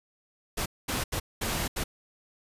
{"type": "noise bursts at uneven times", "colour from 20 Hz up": "pink", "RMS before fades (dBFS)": -30, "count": 5, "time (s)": [[0.57, 0.66], [0.88, 1.04], [1.12, 1.2], [1.41, 1.68], [1.76, 1.84]], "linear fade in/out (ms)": 10, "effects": ["resampled to 32000 Hz"]}